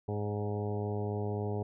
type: harmonic tone with a mistuned harmonic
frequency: 103.83 Hz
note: G#2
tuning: in tune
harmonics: 1 / 2 / 3 / 4 / 5 / 6 / 7 / 8 / 9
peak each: -34 / -40 / -44 / -37 / -45 / -47 / -45 / -47 / -53 dBFS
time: 0.08-1.63 s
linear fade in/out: 5 ms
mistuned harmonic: 6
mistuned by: -19 cents
effects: none